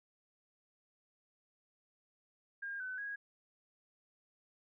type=tone with pitch steps; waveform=sine; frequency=1613 / 1512 / 1649 Hz; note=G6 / F#6 / G#6; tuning=+49 / +37 / -13 cents; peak=-39 dBFS; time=2.62-3.16 s; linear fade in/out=10 ms; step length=180 ms; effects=none